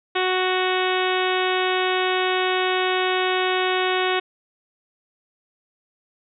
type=harmonic tone; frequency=370 Hz; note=F#4; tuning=in tune; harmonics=1 / 2 / 3 / 4 / 5 / 6 / 7 / 8 / 9 / 10; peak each=-23 / -26 / -28 / -29 / -30 / -31 / -31 / -32 / -33 / -33 dBFS; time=0.15-4.2 s; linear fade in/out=10 ms; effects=none